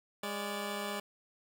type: tone pair together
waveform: 10% pulse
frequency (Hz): 205 / 579.8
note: G#3 / D5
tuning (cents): -22 / -22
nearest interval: octave + tritone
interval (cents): 1800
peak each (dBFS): -29 / -32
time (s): 0.23-1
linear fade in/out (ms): 5
effects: none